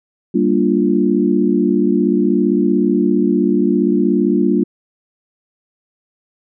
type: chord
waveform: sine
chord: G minor seventh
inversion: none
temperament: equal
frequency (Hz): 196 / 233.1 / 293.7 / 349.2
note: G3 / Bb3 / D4 / F4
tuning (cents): 0 / 0 / 0 / 0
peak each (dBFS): -17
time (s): 0.34-4.64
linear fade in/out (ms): 10
effects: none